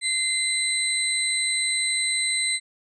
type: tone cluster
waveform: sine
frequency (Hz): 2075 / 4014 / 8260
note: C7 / B7 / C9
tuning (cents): -15 / +27 / -23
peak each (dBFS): -26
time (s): 0.01-2.6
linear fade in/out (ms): 50
effects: none